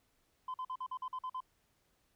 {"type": "tone bursts", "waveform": "sine", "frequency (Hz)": 1023, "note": "C6", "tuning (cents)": -39, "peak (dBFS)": -35, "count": 9, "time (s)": [0.48, 1.405], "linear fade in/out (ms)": 5, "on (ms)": 61, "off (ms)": 47, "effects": ["tanh soft clip ceiling -35 dBFS", "pink hiss -75 dBFS RMS until 2.15 s"]}